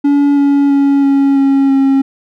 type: tone with pitch steps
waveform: triangle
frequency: 284.9 / 282.1 / 279.4 / 276.6 / 273.9 / 271.2 Hz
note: C#4 / C#4 / C#4 / C#4 / C#4 / C#4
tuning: +48 / +30 / +14 / -4 / -21 / -38 cents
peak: -5 dBFS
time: 0.04-2.02 s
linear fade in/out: 10 ms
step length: 330 ms
effects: none